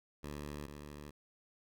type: tone pair in turn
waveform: 10% pulse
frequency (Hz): 73.42 / 73.42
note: D2 / D2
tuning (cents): 0 / 0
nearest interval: unison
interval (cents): 0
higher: neither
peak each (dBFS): -34 / -39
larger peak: first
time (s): 0.23-0.67 / 0.67-1.11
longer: neither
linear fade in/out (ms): 10
effects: none